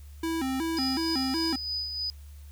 square tone with vibrato, 293.7 Hz, D4, in tune, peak -28 dBFS, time 0.23-1.56 s, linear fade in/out 5 ms, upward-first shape square, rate 2.7 Hz, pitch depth 190 cents each way
sine tone with tremolo, 4978 Hz, D#8, in tune, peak -28 dBFS, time 0.77-2.1 s, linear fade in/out 0 ms, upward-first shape sine, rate 3.3 Hz, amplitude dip 45%
effects added 72 Hz sine -43 dBFS peak until 2.51 s + white hiss -60 dBFS RMS until 2.51 s

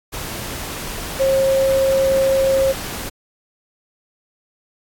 sine tone in noise, 537 Hz, C5, 45 cents sharp, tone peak -13 dBFS, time 1.19-2.73 s, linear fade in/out 20 ms, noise pink, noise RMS -28 dBFS, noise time 0.12-3.1 s, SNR +12 dB, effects AAC 64 kbps

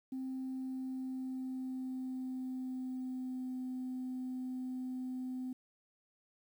sine tone with pitch glide, 261.6 to 255.3 Hz, C4 to C4, 0 to -42 cents, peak -36 dBFS, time 0.12-5.53 s, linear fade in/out 5 ms, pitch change -42 cents, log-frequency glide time 0.25-3.57 s, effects tanh soft clip ceiling -34 dBFS + 11-bit

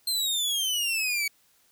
sawtooth exponential sweep, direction down, 4186 to 2249 Hz, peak -22 dBFS, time 0.07-1.28 s, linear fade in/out 5 ms, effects white hiss -64 dBFS RMS until 1.71 s

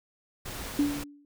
pink noise, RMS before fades -38 dBFS, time 0.45-1.04 s, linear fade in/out 10 ms
sine tone with exponential decay, 288.6 Hz, D4, 30 cents flat, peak -19 dBFS, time 0.79-1.25 s, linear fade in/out 2 ms, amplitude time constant 100 ms
effects none

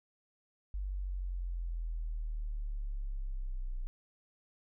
sine exponential sweep, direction down, 49 to 30.34 Hz, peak -34 dBFS, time 0.74-3.87 s, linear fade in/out 0 ms, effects none

